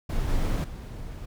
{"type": "noise with level steps", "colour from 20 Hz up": "brown", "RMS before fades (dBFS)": [-27, -25, -37], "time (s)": [0.09, 1.26], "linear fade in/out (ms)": 10, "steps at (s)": [0.28, 0.64], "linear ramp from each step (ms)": 2, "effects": []}